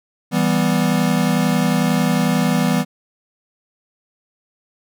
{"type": "chord", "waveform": "square", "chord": "E minor", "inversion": "none", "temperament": "equal", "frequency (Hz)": [164.81, 196, 246.9], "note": ["E3", "G3", "B3"], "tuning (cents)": [0, 0, 0], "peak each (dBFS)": -20, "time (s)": [0.31, 2.85], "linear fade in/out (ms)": 50, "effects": []}